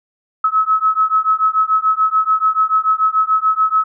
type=beating tone pair; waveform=sine; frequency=1286 / 1292.9 Hz; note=E6 / E6; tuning=-43 / -34 cents; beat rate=6.9 Hz; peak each=-15 dBFS; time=0.44-3.84 s; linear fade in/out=5 ms; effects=none